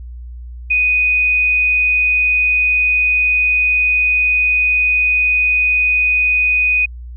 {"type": "tone", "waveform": "sine", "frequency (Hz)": 2489, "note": "D#7", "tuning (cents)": 0, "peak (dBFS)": -11, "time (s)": [0.7, 6.86], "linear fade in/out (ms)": 10, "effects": ["added 60 Hz sine -28 dBFS peak until 7.16 s"]}